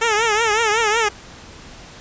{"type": "tone with vibrato", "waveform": "10% pulse", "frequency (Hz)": 440, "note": "A4", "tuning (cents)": 0, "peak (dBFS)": -7, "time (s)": [0.01, 1.09], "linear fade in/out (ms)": 10, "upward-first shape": "triangle", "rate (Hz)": 5.4, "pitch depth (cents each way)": 130, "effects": ["pink hiss -40 dBFS RMS until 2 s", "resampled to 16000 Hz"]}